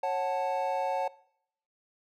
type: chord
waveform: triangle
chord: F# minor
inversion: second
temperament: equal with one note detuned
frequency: 548.3 / 740 / 880 Hz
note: C#5 / F#5 / A5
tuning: -19 / 0 / 0 cents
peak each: -30 dBFS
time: 0.03-1.08 s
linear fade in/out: 5 ms
effects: noise-tail reverb RT60 0.7 s tail -21 dB re dry